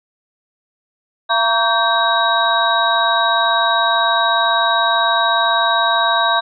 sine tone cluster, 681 / 934 / 1134 / 1568 / 3819 Hz, F5 / A#5 / C#6 / G6 / A#7, -44 / +3 / +39 / 0 / +41 cents, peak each -19 dBFS, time 1.29-6.41 s, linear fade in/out 20 ms, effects none

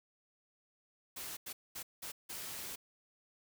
white noise bursts at uneven times, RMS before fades -44 dBFS, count 5, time 1.16-1.37 / 1.46-1.53 / 1.75-1.83 / 2.02-2.12 / 2.29-2.76 s, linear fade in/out 10 ms, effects none

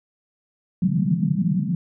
pink band-pass noise, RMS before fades -21 dBFS, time 0.82-1.75 s, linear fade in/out 2 ms, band 150 to 200 Hz, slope 48 dB/octave, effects none

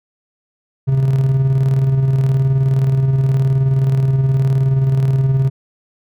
triangle tone with tremolo, 133.9 Hz, C3, 40 cents sharp, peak -8 dBFS, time 0.87-5.5 s, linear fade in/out 20 ms, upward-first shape square, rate 19 Hz, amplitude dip 35%, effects none

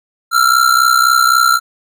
square ring-modulated tone, 1363 Hz, F6, 43 cents flat, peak -6 dBFS, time 0.31-1.6 s, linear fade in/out 50 ms, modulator 31.9 Hz, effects none

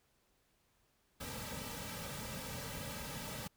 pink noise with comb filter, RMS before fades -44 dBFS, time 1.2-3.48 s, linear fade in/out 10 ms, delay 2.8 ms, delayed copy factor -0.75, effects pink hiss -75 dBFS RMS until 3.56 s

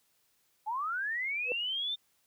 sine linear sweep, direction up, 820 to 3627 Hz, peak -31 dBFS, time 0.66-1.96 s, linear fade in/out 20 ms
sine tone with exponential growth, 493.9 Hz, B4, in tune, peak -27 dBFS, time 1.43-1.52 s, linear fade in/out 1 ms, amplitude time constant 19 ms
effects white hiss -72 dBFS RMS until 2.26 s

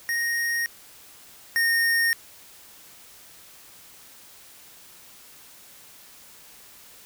square tone pair in turn, 1864.7 / 1844.3 Hz, A#6 / A#6, 0 / -19 cents, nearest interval unison, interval 19 cents, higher first, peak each -24 / -20 dBFS, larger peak second, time 0.09-0.66 / 1.56-2.13 s, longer neither, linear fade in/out 0 ms, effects white hiss -49 dBFS RMS until 7.05 s

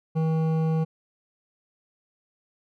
sine tone with hard clipping, 160 Hz, D#3, 49 cents sharp, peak -23 dBFS, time 0.15-0.85 s, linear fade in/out 20 ms, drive 11 dB, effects none

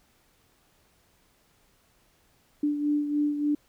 sine beating tone pair, 293.7 / 297.1 Hz, D4 / D4, 0 / +20 cents, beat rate 3.4 Hz, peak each -24 / -32 dBFS, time 2.63-3.55 s, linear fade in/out 5 ms, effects pink hiss -65 dBFS RMS until 3.68 s

